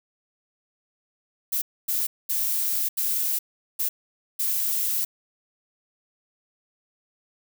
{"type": "noise bursts at uneven times", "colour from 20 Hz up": "violet", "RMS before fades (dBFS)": -25, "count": 6, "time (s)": [[1.52, 1.62], [1.88, 2.07], [2.29, 2.89], [2.97, 3.39], [3.79, 3.89], [4.39, 5.05]], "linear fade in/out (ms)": 10, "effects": []}